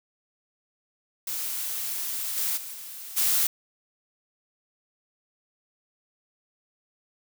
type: noise with level steps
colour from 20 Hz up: blue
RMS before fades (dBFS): -31 / -27 / -38 / -40 / -23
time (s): 1.27-3.47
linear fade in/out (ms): 5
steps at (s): 2.36 / 2.56 / 2.73 / 3.16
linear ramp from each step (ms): 20
effects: none